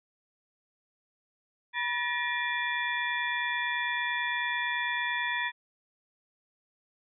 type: tone cluster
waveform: sine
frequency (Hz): 973 / 1747 / 1896 / 2387 / 3455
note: B5 / A6 / A#6 / D7 / A7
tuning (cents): -26 / -13 / +29 / +28 / -32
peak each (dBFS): -34 / -35 / -32 / -36 / -38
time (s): 1.73-5.52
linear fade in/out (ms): 50
effects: none